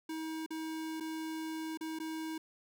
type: tone with dropouts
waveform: square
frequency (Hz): 318.5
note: D#4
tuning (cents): +41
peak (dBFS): -38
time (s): 0.09-2.38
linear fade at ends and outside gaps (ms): 5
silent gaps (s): 0.463-0.505 / 1.001-1.006 / 1.774-1.809 / 1.989-1.999
effects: none